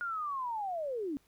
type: linear sweep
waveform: sine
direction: down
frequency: 1440 to 264.2 Hz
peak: -33 dBFS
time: 0.01-1.17 s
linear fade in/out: 0 ms
effects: pink hiss -69 dBFS RMS until 1.27 s